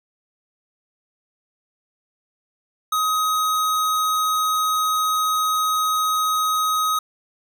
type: tone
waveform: square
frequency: 1261 Hz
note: D#6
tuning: 23 cents sharp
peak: -19 dBFS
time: 2.92-6.99 s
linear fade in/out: 5 ms
effects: none